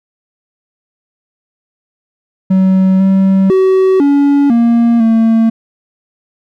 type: tone with pitch steps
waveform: triangle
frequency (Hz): 189 / 192.2 / 378.5 / 283.3 / 233.9 / 225.5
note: F#3 / G3 / F#4 / C#4 / A#3 / A3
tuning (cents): +37 / -34 / +39 / +38 / +6 / +43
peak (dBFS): -4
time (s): 2.5-5.5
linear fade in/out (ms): 10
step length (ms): 500
effects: none